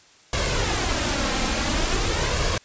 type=noise with flanger; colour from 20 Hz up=pink; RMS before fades=-23 dBFS; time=0.33-2.58 s; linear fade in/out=2 ms; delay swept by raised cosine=1.8 to 3.8 ms; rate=0.47 Hz; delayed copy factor=+0.5; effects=white hiss -53 dBFS RMS until 2.64 s + resampled to 16000 Hz